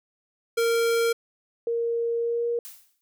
square tone, 462.9 Hz, A#4, 12 cents flat, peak -21 dBFS, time 0.57-1.13 s, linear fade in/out 10 ms
sine tone with pitch glide, 466.2 to 471.9 Hz, A#4 to A#4, 0 to +21 cents, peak -23 dBFS, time 1.67-2.59 s, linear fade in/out 2 ms, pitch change +21 cents, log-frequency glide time 2.18-2.48 s
blue noise with exponential decay, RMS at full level -38 dBFS, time 2.65-3.01 s, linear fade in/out 0 ms, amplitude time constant 78 ms
effects none

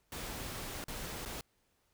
pink noise with dropouts, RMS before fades -42 dBFS, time 0.12-1.41 s, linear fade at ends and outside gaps 2 ms, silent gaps 0.841-0.882 / 1.252-1.258 s, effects pink hiss -75 dBFS RMS until 1.93 s

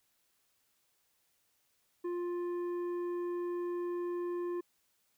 sine tone with tanh clipping, 350.7 Hz, F4, 7 cents sharp, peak -35 dBFS, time 2.04-4.61 s, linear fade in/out 10 ms, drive 8 dB, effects white hiss -75 dBFS RMS until 5.17 s

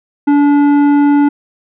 sine tone with tanh clipping, 288.1 Hz, D4, 33 cents flat, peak -8 dBFS, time 0.27-1.29 s, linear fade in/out 10 ms, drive 11 dB, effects none

